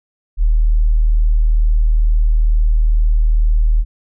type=tone; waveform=sine; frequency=38.89 Hz; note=D#1; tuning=in tune; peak=-9 dBFS; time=0.37-3.85 s; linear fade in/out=50 ms; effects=none